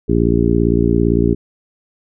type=harmonic tone; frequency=57.7 Hz; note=A#1; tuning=17 cents flat; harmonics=1 / 2 / 3 / 4 / 5 / 6 / 7; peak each=-19 / -19 / -19 / -19 / -19 / -19 / -19 dBFS; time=0.08-1.35 s; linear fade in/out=20 ms; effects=none